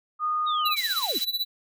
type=tone; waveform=sine; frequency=1230 Hz; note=D#6; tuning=20 cents flat; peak=-23 dBFS; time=0.19-0.76 s; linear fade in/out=50 ms
type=linear sweep; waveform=sine; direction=down; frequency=3829 to 185 Hz; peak=-30 dBFS; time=0.46-1.19 s; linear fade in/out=20 ms
type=tone with tremolo; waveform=square; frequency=3958 Hz; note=B7; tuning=3 cents sharp; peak=-23 dBFS; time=0.65-1.45 s; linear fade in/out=10 ms; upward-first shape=sine; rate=16 Hz; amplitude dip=85%
type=band-pass noise; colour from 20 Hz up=white; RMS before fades=-38 dBFS; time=0.76-1.25 s; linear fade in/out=10 ms; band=2600 to 7400 Hz; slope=12 dB/octave
effects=none